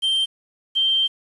triangle / sine tone pair in turn, 3143 / 3143 Hz, G7 / G7, +4 / +4 cents, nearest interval unison, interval 0 cents, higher neither, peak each -16 dBFS, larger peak neither, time 0.02-0.26 / 0.75-1.08 s, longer second, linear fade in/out 20 ms, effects resampled to 24000 Hz + 8-bit

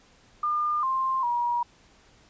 sine tone with pitch steps, 1206 / 1053 / 957 Hz, D6 / C6 / A#5, +46 / +11 / +45 cents, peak -23 dBFS, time 0.43-1.63 s, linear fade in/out 5 ms, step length 400 ms, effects pink hiss -58 dBFS RMS until 2.29 s + resampled to 16000 Hz

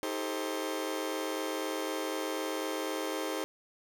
sawtooth chord, A half-diminished seventh, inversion second, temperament just, 316.8 / 396 / 440 / 528 Hz, Eb4 / G4 / A4 / C5, +31 / +18 / 0 / +16 cents, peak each -33 / -35 / -36 / -34 dBFS, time 0.03-3.44 s, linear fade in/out 0 ms, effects none

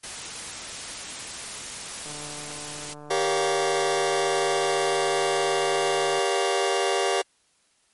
white noise, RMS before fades -35 dBFS, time 0.03-2.94 s, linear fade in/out 10 ms
click train, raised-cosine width 1 ms, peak -29 dBFS, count 612, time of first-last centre 2.06-6.188 s, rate 148 Hz
sawtooth chord, G half-diminished seventh, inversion none, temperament just, 392 / 470.4 / 564.5 / 705.6 Hz, G4 / Bb4 / Db5 / F5, 0 / +16 / +31 / +18 cents, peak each -21 / -24 / -25 / -24 dBFS, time 3.1-7.22 s, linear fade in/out 10 ms
effects white hiss -65 dBFS RMS until 7.93 s + MP3 48 kbps

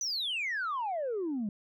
sine exponential sweep, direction down, 6150 to 196 Hz, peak -29 dBFS, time 0.01-1.49 s, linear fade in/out 2 ms, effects tanh soft clip ceiling -28 dBFS

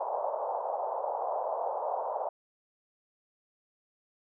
pink band-pass noise, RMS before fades -33 dBFS, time 0-2.29 s, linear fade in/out 5 ms, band 530 to 960 Hz, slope 48 dB/octave, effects none

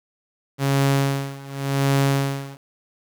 sawtooth tone with tremolo, 138 Hz, C#3, 7 cents flat, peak -12 dBFS, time 0.58-2.58 s, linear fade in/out 50 ms, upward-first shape sine, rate 0.89 Hz, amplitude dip 90%, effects 8-bit

